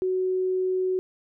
sine tone, 371.7 Hz, F#4, 8 cents sharp, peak -22 dBFS, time 0.02-0.99 s, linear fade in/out 0 ms, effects none

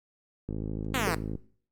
click train, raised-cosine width 3 ms, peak -21 dBFS, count 47, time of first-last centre 0.49-1.353 s, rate 53.3 Hz
5% pulse exponential sweep, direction down, 277.2 to 153 Hz, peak -16 dBFS, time 0.94-1.15 s, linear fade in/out 2 ms
sine tone with exponential decay, 440 Hz, A4, in tune, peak -23 dBFS, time 1.07-1.15 s, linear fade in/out 5 ms, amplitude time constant 17 ms
effects noise-tail reverb RT60 0.5 s tail -20 dB re dry + Opus 48 kbps

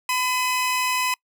sawtooth tone pair together, 1008 / 2540 Hz, B5 / D#7, +35 / +35 cents, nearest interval octave + major third, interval 1600 cents, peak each -19 / -22 dBFS, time 0.09-1.14 s, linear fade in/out 2 ms, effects noise-tail reverb RT60 0.1 s tail -26 dB re dry

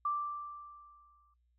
sine tone with exponential decay, 1174.7 Hz, D6, in tune, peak -29 dBFS, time 0.05-1.34 s, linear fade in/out 5 ms, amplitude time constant 280 ms, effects noise-tail reverb RT60 0.1 s tail -18 dB re dry + added 60 Hz sine -70 dBFS peak until 1.58 s

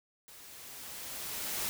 white noise with level ramp, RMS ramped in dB -53 to -34 dBFS, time 0.28-1.69 s, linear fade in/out 0 ms, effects none

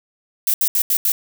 violet noise bursts at uneven times, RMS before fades -17 dBFS, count 5, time 0.47-0.54 / 0.61-0.68 / 0.75-0.82 / 0.9-0.97 / 1.05-1.12 s, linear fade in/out 2 ms, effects none

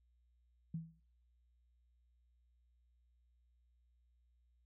sine tone with exponential decay, 163.3 Hz, E3, 16 cents flat, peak -36 dBFS, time 0.74-1 s, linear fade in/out 5 ms, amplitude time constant 56 ms, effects noise-tail reverb RT60 0.6 s tail -22 dB re dry + added 60 Hz sine -70 dBFS peak until 4.65 s

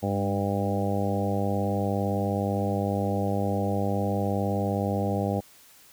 harmonic tone with a mistuned harmonic, 99.6 Hz, G2, 28 cents sharp, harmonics 1 / 2 / 3 / 4 / 5 / 6 / 7 / 8, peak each -29 / -29 / -34 / -36 / -32 / -34 / -36 / -34 dBFS, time 0.02-5.41 s, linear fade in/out 20 ms, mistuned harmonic 2, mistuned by +18 cents, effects white hiss -54 dBFS RMS until 5.92 s

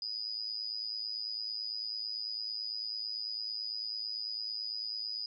sine tone with amplitude modulation, 4953 Hz, D#8, 9 cents flat, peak -32 dBFS, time 0.02-5.26 s, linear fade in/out 2 ms, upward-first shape sine, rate 109 Hz, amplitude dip 75%, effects none

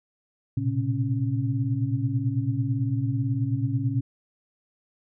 sine tone cluster, 114.3 / 123.1 / 132.5 / 274.9 Hz, A#2 / B2 / C3 / C#4, -34 / -5 / +22 / -14 cents, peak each -26 / -31 / -28 / -30 dBFS, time 0.57-4.01 s, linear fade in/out 5 ms, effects none

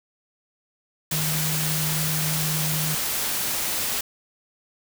sine tone in noise, 155.1 Hz, D#3, 5 cents flat, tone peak -26 dBFS, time 1.12-2.95 s, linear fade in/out 5 ms, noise white, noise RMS -26 dBFS, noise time 1.11-4.01 s, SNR -3 dB, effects none

